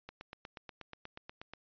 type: click train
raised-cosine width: 0.3 ms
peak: -29 dBFS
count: 13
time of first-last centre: 0.09-1.536 s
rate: 8.3 Hz
effects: resampled to 11025 Hz